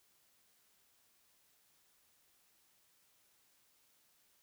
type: silence
effects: white hiss -72 dBFS RMS until 4.42 s